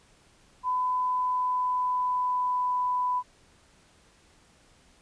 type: tone with pitch glide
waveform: sine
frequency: 1005 to 995.8 Hz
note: B5 to B5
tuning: +30 to +14 cents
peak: -24 dBFS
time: 0.63-3.23 s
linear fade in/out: 50 ms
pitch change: -16 cents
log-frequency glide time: 0.93-2.75 s
effects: pink hiss -60 dBFS RMS until 5.01 s + resampled to 22050 Hz